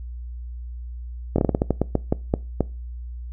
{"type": "slowing click train", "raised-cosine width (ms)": 2, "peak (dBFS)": -5, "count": 13, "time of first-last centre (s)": [1.36, 2.607], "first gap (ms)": 23, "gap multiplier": 1.25, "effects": ["noise-tail reverb RT60 0.3 s tail -22 dB re dry", "added 60 Hz sine -31 dBFS peak until 3.32 s"]}